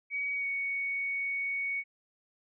sine tone with pitch glide, 2260 to 2229 Hz, C#7 to C#7, +33 to +9 cents, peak -30 dBFS, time 0.1-1.84 s, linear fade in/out 50 ms, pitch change -24 cents, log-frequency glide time 0.35-0.47 s, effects none

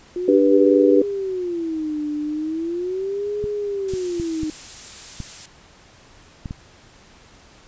sine tone with vibrato, 352.2 Hz, F4, 15 cents sharp, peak -22 dBFS, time 0.16-4.5 s, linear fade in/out 2 ms, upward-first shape sine, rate 0.38 Hz, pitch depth 290 cents each way
harmonic tone, 98 Hz, G2, in tune, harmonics 3 / 4 / 5, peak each -16 / -16 / -16 dBFS, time 0.28-1.02 s, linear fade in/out 5 ms
clicks, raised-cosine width 5 ms, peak -17 dBFS, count 7, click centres 3.441 / 3.937 / 4.199 / 4.433 / 5.203 / 6.458 / 6.509 s
blue noise, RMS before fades -34 dBFS, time 3.88-5.46 s, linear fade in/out 5 ms
effects pink hiss -49 dBFS RMS until 7.67 s + resampled to 16000 Hz

